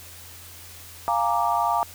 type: chord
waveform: sine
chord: Bb dominant seventh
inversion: second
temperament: equal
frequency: 698.5 / 830.6 / 932.3 / 1174.7 Hz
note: F5 / Ab5 / Bb5 / D6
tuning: 0 / 0 / 0 / 0 cents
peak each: -25 / -27 / -24 / -26 dBFS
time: 1.08-1.83 s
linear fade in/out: 0 ms
effects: added 87 Hz sine -48 dBFS peak until 1.94 s + white hiss -44 dBFS RMS until 1.94 s